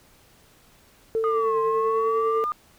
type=tone with tremolo; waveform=sine; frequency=447.1 Hz; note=A4; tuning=28 cents sharp; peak=-19 dBFS; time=1.15-2.44 s; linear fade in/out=0 ms; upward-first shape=triangle; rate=10 Hz; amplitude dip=35%
type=linear two-way sweep; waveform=sine; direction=down then up; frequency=1242 to 1046.5 to 1217 Hz; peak=-23 dBFS; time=1.24-2.52 s; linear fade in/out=0 ms; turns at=1.59 s
effects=tanh soft clip ceiling -14 dBFS + pink hiss -56 dBFS RMS until 2.78 s